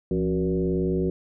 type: tone with frequency modulation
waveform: sine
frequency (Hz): 271.2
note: C#4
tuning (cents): -38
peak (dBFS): -21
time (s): 0.11-1.1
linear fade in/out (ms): 2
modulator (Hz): 98.6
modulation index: 1.8
effects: none